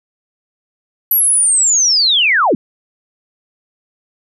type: linear sweep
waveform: sine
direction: down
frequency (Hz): 11940 to 174.61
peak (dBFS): -9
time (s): 1.11-2.55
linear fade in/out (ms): 2
effects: none